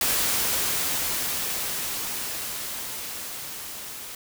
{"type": "noise with level ramp", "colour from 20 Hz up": "white", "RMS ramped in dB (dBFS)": [-23, -38], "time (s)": [0.01, 4.15], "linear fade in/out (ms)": 2, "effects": []}